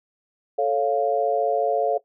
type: chord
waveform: sine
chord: A augmented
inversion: none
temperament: equal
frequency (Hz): 440 / 554.4 / 698.5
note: A4 / C#5 / E#5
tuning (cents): 0 / 0 / 0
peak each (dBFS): -23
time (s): 0.58-1.98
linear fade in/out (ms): 10
effects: noise-tail reverb RT60 0.1 s tail -17 dB re dry